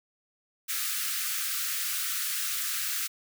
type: high-pass noise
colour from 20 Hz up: white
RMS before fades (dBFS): -31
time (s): 0.68-3.08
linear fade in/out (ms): 20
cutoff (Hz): 1200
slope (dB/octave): 96
effects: none